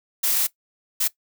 blue noise bursts at uneven times, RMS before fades -21 dBFS, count 2, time 0.23-0.47 / 1-1.08 s, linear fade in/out 10 ms, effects noise-tail reverb RT60 0.1 s tail -18 dB re dry

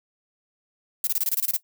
violet noise bursts, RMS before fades -23 dBFS, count 10, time 1.04-1.566 s, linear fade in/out 2 ms, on 31 ms, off 24 ms, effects noise-tail reverb RT60 0.1 s tail -17 dB re dry

